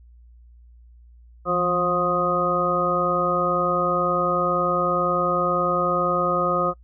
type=harmonic tone with a mistuned harmonic; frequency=178 Hz; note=F3; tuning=33 cents sharp; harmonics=1 / 2 / 3 / 4 / 6 / 7; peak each=-29 / -28 / -24 / -30 / -31 / -22 dBFS; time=1.45-6.74 s; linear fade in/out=50 ms; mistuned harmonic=1; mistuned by=-71 cents; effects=noise-tail reverb RT60 0.1 s tail -25 dB re dry + added 59 Hz sine -46 dBFS peak until 6.83 s